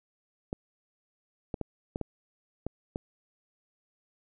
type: clicks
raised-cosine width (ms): 2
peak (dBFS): -19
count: 7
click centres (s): 0.529 / 1.542 / 1.613 / 1.959 / 2.013 / 2.666 / 2.959
effects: none